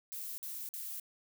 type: noise bursts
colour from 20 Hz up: violet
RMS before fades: -42 dBFS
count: 3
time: 0.12-0.998 s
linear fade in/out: 0 ms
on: 260 ms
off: 49 ms
effects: none